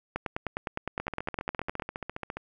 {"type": "two click trains", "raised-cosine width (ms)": 0.5, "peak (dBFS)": [-15, -19], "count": [17, 21], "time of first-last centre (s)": [[0.16, 1.798], [1, 2.37]], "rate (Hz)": [9.77, 14.6], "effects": []}